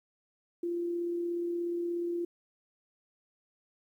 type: tone with amplitude modulation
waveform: sine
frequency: 345 Hz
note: F4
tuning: 21 cents flat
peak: -29 dBFS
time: 0.63-2.25 s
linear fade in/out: 5 ms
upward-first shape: sine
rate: 36.8 Hz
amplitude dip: 25%
effects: 11-bit